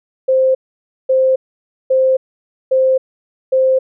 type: tone bursts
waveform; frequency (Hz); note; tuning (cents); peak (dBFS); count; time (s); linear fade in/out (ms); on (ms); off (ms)
sine; 523.3; C5; 0; -9; 5; 0.28-3.79; 10; 270; 540
effects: none